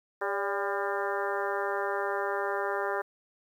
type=harmonic tone with a mistuned harmonic; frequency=200.3 Hz; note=G3; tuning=38 cents sharp; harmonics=2 / 3 / 4 / 5 / 6 / 7 / 8 / 9; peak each=-33 / -35 / -36 / -37 / -38 / -38 / -39 / -40 dBFS; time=0.21-3.02 s; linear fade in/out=10 ms; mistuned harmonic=3; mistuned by=-54 cents; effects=10-bit